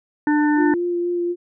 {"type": "harmonic tone", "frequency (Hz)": 298.1, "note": "D4", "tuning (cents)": 26, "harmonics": [1, 3, 5, 6], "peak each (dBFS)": [-15, -24, -30, -27], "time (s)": [0.27, 0.74], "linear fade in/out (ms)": 2}
{"type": "tone with vibrato", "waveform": "sine", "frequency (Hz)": 349.2, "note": "F4", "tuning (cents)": 0, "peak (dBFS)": -19, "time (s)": [0.56, 1.36], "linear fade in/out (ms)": 50, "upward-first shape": "sine", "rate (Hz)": 4.1, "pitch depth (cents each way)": 12}
{"effects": []}